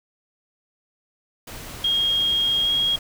pink noise, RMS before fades -37 dBFS, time 1.47-2.99 s, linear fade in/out 5 ms
sine tone with pitch glide, 3253 to 3278 Hz, G#7 to G#7, -37 to -23 cents, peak -18 dBFS, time 1.84-2.96 s, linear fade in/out 5 ms, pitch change +14 cents, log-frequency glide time 2.62-2.69 s
effects none

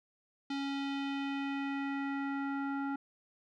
square tone with low-pass filter sweep, 277.2 Hz, C#4, in tune, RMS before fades -36 dBFS, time 0.5-2.96 s, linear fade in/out 5 ms, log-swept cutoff 4000 to 1300 Hz, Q 2, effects none

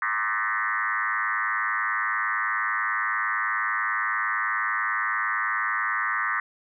sine tone with frequency modulation, 1519 Hz, F#6, 45 cents sharp, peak -23 dBFS, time 0.02-6.4 s, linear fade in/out 2 ms, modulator 109 Hz, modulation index 4.2, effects none

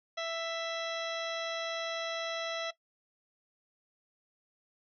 harmonic tone, 662 Hz, E5, 7 cents sharp, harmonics 1 / 2 / 3 / 4 / 5 / 6 / 8 / 9, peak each -36 / -41 / -42 / -47 / -42 / -45 / -50 / -51 dBFS, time 0.17-2.71 s, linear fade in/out 10 ms, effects noise-tail reverb RT60 0.1 s tail -17 dB re dry

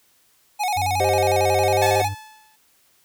square tone with vibrato, 784 Hz, G5, in tune, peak -21 dBFS, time 0.59-2.09 s, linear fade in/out 20 ms, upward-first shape square, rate 11 Hz, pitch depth 110 cents each way
triangle tone with pitch glide, 93.1 to 98.18 Hz, F#2 to G2, +11 to +3 cents, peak -24 dBFS, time 0.76-2.15 s, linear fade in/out 20 ms, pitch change +92 cents, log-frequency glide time 1.56-1.84 s
triangle chord, C minor, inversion second, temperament equal, 392 / 523.3 / 622.3 Hz, G4 / C5 / Eb5, 0 / 0 / 0 cents, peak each -22 / -21 / -21 dBFS, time 1-2.02 s, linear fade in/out 2 ms
sawtooth tone with exponential decay, 866 Hz, A5, 28 cents flat, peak -15 dBFS, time 1.82-2.56 s, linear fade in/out 5 ms, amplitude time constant 160 ms
effects white hiss -60 dBFS RMS until 3.04 s

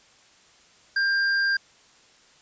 sine tone with hard clipping, 1594 Hz, G6, 28 cents sharp, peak -22 dBFS, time 0.96-1.57 s, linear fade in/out 5 ms, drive 15 dB, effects white hiss -56 dBFS RMS until 2.41 s + resampled to 16000 Hz

